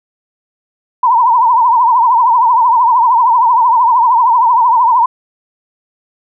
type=tone with vibrato; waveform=sine; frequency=957 Hz; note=A#5; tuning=45 cents sharp; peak=-6 dBFS; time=1.03-5.06 s; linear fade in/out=5 ms; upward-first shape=triangle; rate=13 Hz; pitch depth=140 cents each way; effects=none